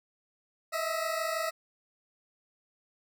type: tone pair together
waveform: 20% pulse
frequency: 633.1 / 659.3 Hz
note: D#5 / E5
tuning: +30 / 0 cents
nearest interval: minor second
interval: 70 cents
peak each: -28 dBFS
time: 0.72-1.51 s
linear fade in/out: 20 ms
effects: none